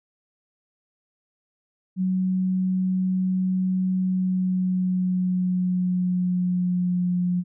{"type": "tone with pitch glide", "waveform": "sine", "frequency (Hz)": [185.9, 178.53], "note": ["F#3", "F3"], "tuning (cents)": [8, 38], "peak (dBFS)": -20, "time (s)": [1.96, 7.44], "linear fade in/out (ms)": 50, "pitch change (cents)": -70, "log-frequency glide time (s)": [3.96, 7.19], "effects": []}